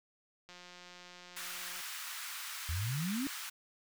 click train, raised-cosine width 0.2 ms, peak -35 dBFS, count 235, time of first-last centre 0.49-1.805 s, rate 178 Hz
pink high-pass noise, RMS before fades -43 dBFS, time 1.36-3.5 s, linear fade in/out 10 ms, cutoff 1200 Hz, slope 24 dB/octave
sine exponential sweep, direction up, 76.8 to 290 Hz, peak -33 dBFS, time 2.69-3.27 s, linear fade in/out 0 ms
effects none

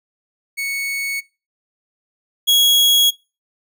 40% pulse tone pair in turn, 2217 / 3322 Hz, C#7 / G#7, 0 / 0 cents, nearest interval perfect fifth, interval 700 cents, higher second, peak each -20 / -10 dBFS, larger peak second, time 0.57-1.21 / 2.47-3.11 s, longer neither, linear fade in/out 20 ms, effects noise-tail reverb RT60 0.3 s tail -22 dB re dry

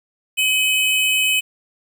square tone pair together, 2541 / 3010 Hz, D#7 / F#7, +36 / +29 cents, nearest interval minor third, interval 293 cents, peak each -18 / -20 dBFS, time 0.37-1.41 s, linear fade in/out 20 ms, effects 8-bit

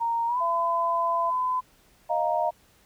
sine tone with pitch glide, 928 to 1012 Hz, A#5 to B5, -8 to +42 cents, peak -23 dBFS, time 0-1.61 s, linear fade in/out 20 ms, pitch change +150 cents, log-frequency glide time 0.27-0.39 s
sine tone, 676 Hz, E5, 43 cents sharp, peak -28 dBFS, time 0.4-1.31 s, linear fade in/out 20 ms
sine chord, Eb suspended second, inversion none, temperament just, 622.3 / 700 / 933.4 Hz, Eb5 / F5 / Bb5, 0 / +4 / +2 cents, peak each -27 / -26 / -27 dBFS, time 2.09-2.51 s, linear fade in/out 20 ms
effects pink hiss -60 dBFS RMS until 2.85 s

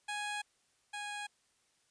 15% pulse tone pair in turn, 830.6 / 826.2 Hz, G#5 / G#5, 0 / -9 cents, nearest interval unison, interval 9 cents, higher first, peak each -30 / -33 dBFS, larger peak first, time 0.08-0.42 / 0.93-1.27 s, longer neither, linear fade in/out 10 ms, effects white hiss -73 dBFS RMS until 1.9 s + resampled to 22050 Hz

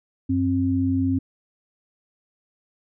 sine tone pair together, 94.2 / 266.2 Hz, F#2 / C4, +32 / +30 cents, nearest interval octave + tritone, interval 1798 cents, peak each -24 / -20 dBFS, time 0.29-1.19 s, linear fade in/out 10 ms, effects none

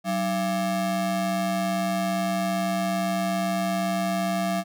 square ring-modulated tone, 246.9 Hz, B3, in tune, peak -21 dBFS, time 0.04-4.64 s, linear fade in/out 50 ms, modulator 435 Hz, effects none

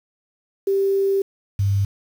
sine tone pair in turn, 392 / 99.25 Hz, G4 / G2, 0 / +22 cents, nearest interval 2 octaves, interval 2378 cents, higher first, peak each -16 dBFS, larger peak neither, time 0.67-1.22 / 1.59-1.85 s, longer first, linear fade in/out 5 ms, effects 7-bit

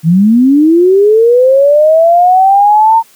sine linear sweep, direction up, 153.5 to 916 Hz, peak -3 dBFS, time 0.03-3.03 s, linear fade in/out 50 ms, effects white hiss -44 dBFS RMS until 3.15 s + high-pass 100 Hz 12 dB/octave

